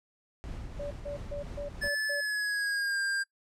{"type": "noise with tremolo", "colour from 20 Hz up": "brown", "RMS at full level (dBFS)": -39, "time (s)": [0.44, 1.88], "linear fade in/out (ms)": 0, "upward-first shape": "triangle", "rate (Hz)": 3, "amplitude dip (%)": 40}
{"type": "tone bursts", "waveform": "sine", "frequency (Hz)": 576, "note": "D5", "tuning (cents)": -34, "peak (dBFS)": -34, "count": 6, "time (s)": [0.79, 2.21], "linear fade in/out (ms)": 10, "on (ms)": 120, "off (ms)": 140}
{"type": "tone with pitch glide", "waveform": "square", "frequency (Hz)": [1733, 1598.4], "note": ["A6", "G6"], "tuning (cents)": [-27, 33], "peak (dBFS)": -29, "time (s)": [1.81, 3.24], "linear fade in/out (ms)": 20, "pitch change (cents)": -140, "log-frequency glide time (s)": [2.08, 3]}
{"effects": ["noise-tail reverb RT60 0.1 s tail -21 dB re dry", "low-pass 9000 Hz 12 dB/octave"]}